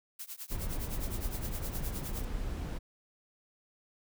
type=noise with tremolo; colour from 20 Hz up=blue; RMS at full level=-40 dBFS; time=0.19-2.25 s; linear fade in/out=5 ms; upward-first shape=triangle; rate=9.7 Hz; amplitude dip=100%
type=noise; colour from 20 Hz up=brown; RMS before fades=-36 dBFS; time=0.5-2.79 s; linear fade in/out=20 ms
effects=none